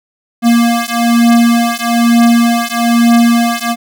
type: beating tone pair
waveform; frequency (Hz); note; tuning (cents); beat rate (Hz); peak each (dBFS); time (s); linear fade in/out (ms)
square; 234 / 235.1; A#3 / A#3; +7 / +15; 1.1; -11; 0.42-3.76; 50
effects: none